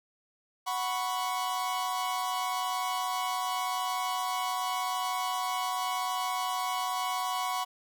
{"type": "chord", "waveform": "45% pulse", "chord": "F# suspended fourth", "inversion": "none", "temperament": "equal", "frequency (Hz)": [740, 987.8, 1108.7], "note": ["F#5", "B5", "C#6"], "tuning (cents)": [0, 0, 0], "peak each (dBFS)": -34, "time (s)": [0.66, 7.65], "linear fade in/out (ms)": 20, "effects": []}